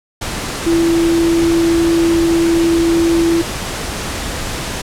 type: tone in noise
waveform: sine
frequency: 334.4 Hz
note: E4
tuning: 25 cents sharp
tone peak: -10 dBFS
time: 0.66-3.42 s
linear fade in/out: 10 ms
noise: pink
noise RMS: -22 dBFS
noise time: 0.21-4.82 s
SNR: +9 dB
effects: low-pass 10000 Hz 12 dB/octave